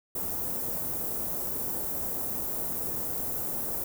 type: band-stop noise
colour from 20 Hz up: white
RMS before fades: -32 dBFS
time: 0.15-3.84 s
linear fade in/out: 5 ms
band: 630 to 16000 Hz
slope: 12 dB/octave
effects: none